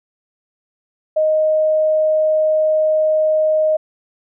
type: tone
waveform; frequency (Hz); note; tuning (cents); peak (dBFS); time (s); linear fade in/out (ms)
sine; 622.3; D#5; 0; -12; 1.16-3.77; 10
effects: none